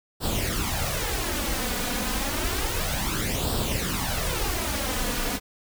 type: noise with flanger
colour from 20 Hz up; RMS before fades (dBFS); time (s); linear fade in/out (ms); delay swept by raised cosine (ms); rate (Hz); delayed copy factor
pink; -27; 0.2-5.4; 50; 0.23 to 4.13; 0.3; +0.65
effects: none